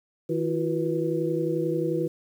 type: tone cluster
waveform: sine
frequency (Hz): 159.2 / 330.7 / 362 / 486.6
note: D#3 / E4 / F#4 / B4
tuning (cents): +40 / +6 / -38 / -26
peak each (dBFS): -30 / -28 / -29 / -29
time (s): 0.29-2.08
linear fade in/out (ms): 10
effects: 9-bit